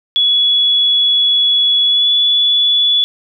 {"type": "tone with pitch glide", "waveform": "sine", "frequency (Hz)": [3386, 3427], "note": ["G#7", "A7"], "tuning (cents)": [33, -46], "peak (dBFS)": -9, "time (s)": [0.16, 3.04], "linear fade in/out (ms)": 0, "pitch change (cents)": 21, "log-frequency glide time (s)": [1.86, 2.09], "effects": []}